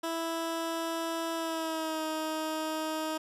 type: tone with pitch glide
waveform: 15% pulse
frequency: 329.6 to 314 Hz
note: E4 to D#4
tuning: 0 to +16 cents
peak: -25 dBFS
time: 0.03-3.18 s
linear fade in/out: 10 ms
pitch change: -84 cents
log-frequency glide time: 1.35-2.05 s
effects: resampled to 32000 Hz